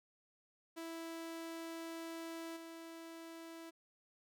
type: tone with level steps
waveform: sawtooth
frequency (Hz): 329.6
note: E4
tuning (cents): 0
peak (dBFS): -40 / -45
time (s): 0.76-3.71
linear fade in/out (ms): 20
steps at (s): 2.56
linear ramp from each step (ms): 10
effects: none